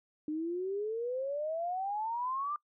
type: exponential sweep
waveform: sine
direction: up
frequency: 299.7 to 1207 Hz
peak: -32 dBFS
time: 0.28-2.56 s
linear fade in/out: 2 ms
effects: noise-tail reverb RT60 0.1 s tail -24 dB re dry